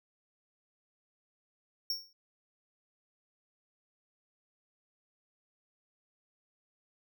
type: tone with exponential decay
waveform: square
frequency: 5500 Hz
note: F8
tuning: 27 cents flat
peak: -29 dBFS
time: 1.9-2.13 s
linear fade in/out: 2 ms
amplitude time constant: 49 ms
effects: none